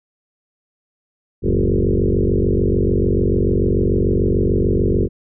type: tone with frequency modulation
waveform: sine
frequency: 153.7 Hz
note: D#3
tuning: 21 cents flat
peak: -13 dBFS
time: 1.42-5.09 s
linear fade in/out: 50 ms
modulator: 46.8 Hz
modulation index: 6.1
effects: none